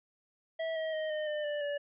square tone with pitch steps, 650 / 637.4 / 625 / 612.8 / 600.9 / 589.2 / 577.7 Hz, E5 / D#5 / D#5 / D#5 / D5 / D5 / D5, -24 / +42 / +8 / -27 / +40 / +6 / -29 cents, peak -33 dBFS, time 0.59-1.78 s, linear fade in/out 10 ms, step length 170 ms, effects resampled to 8000 Hz

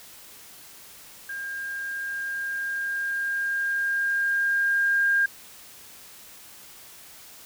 sine tone with level ramp, 1608 Hz, G6, 44 cents sharp, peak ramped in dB -31 to -18 dBFS, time 1.29-5.26 s, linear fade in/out 5 ms, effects white hiss -47 dBFS RMS until 7.45 s

